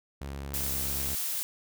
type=tone with pitch glide; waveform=sawtooth; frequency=69.3 to 68.54 Hz; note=C#2 to C#2; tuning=0 to -19 cents; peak=-32 dBFS; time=0.21-1.15 s; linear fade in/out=5 ms; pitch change=-19 cents; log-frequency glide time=0.49-0.71 s
type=noise; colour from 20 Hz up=blue; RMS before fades=-32 dBFS; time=0.54-1.43 s; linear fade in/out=0 ms
effects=none